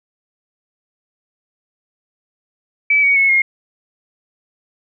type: tone with pitch steps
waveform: sine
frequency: 2300 / 2246 / 2194 / 2142 Hz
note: D7 / C#7 / C#7 / C7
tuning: -37 / +22 / -18 / +40 cents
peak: -10 dBFS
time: 2.9-3.42 s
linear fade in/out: 5 ms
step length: 130 ms
effects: none